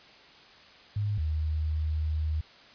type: tone pair in turn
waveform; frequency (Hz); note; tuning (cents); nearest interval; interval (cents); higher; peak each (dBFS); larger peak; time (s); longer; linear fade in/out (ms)
sine; 103.5 / 77.54; G#2 / D#2; -5 / -5; perfect fourth; 500; first; -26; neither; 0.96-1.18 / 1.18-2.41; second; 5
effects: white hiss -53 dBFS RMS until 2.74 s + resampled to 11025 Hz